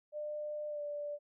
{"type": "tone with pitch glide", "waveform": "sine", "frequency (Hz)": [599, 585.7], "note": ["D5", "D5"], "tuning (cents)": [34, -5], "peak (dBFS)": -37, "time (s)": [0.12, 1.19], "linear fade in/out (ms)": 50, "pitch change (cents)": -39, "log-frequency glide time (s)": [0.68, 0.82], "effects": []}